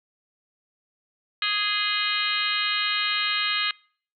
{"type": "harmonic tone with a mistuned harmonic", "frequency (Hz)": 415.3, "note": "G#4", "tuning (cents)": 0, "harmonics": [3, 4, 5, 6, 7, 8, 9, 10], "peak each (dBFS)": [-31, -31, -31, -31, -31, -31, -31, -31], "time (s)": [1.42, 3.71], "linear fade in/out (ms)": 2, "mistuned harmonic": 8, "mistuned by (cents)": -57, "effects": ["noise-tail reverb RT60 0.5 s tail -26 dB re dry"]}